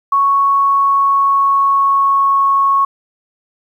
sine tone with pitch glide, 1108.7 to 1101.7 Hz, C#6 to C#6, 0 to -11 cents, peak -9 dBFS, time 0.12-2.85 s, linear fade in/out 5 ms, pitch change -11 cents, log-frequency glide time 0.53-2.53 s, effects 8-bit

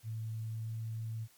sine tone with pitch glide, 111.2 to 112.1 Hz, A2 to A2, +19 to +33 cents, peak -36 dBFS, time 0.03-1.28 s, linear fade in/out 50 ms, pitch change +14 cents, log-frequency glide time 0.45-0.72 s, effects white hiss -64 dBFS RMS until 1.37 s + MP3 96 kbps

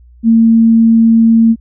sine tone, 227 Hz, A#3, 46 cents flat, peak -4 dBFS, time 0.23-1.56 s, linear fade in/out 50 ms, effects added 60 Hz sine -38 dBFS peak until 1.6 s

